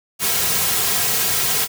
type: noise with comb filter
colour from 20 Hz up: white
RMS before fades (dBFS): -19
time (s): 0.19-1.68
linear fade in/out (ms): 50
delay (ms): 3.4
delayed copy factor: -0.65
effects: none